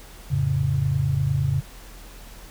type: chord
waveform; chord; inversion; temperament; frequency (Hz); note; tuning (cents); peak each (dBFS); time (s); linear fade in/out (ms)
sine; F augmented; none; equal; 87.31 / 110 / 138.59; F2 / A2 / C#3; 0 / 0 / 0; -27 / -26 / -21; 0.3-1.61; 20
effects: added 41 Hz sine -42 dBFS peak until 2.5 s + pink hiss -46 dBFS RMS until 2.5 s